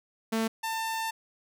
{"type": "tone pair in turn", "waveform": "sawtooth", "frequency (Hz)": [223.8, 895.2], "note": ["A3", "A5"], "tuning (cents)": [30, 30], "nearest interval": "2 octaves", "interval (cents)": 2400, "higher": "second", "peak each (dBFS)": [-22, -26], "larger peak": "first", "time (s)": [[0.32, 0.48], [0.63, 1.11]], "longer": "second", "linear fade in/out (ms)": 10, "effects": []}